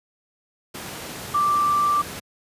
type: tone in noise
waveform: sine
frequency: 1174.7 Hz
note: D6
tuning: in tune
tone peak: -17 dBFS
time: 1.34-2.02 s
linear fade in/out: 10 ms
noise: pink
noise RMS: -34 dBFS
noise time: 0.74-2.2 s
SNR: +14 dB
effects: high-pass 100 Hz 12 dB/octave + resampled to 32000 Hz